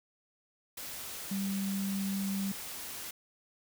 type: tone in noise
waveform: sine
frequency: 196 Hz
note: G3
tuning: in tune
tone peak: -31 dBFS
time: 1.31-2.52 s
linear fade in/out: 5 ms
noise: white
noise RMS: -42 dBFS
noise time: 0.77-3.11 s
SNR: +8 dB
effects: none